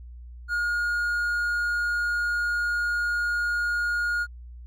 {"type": "tone", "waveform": "triangle", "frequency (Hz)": 1430, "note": "F6", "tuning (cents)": 41, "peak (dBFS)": -21, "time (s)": [0.48, 4.27], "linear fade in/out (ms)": 50, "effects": ["added 60 Hz sine -39 dBFS peak until 4.66 s", "MP3 96 kbps"]}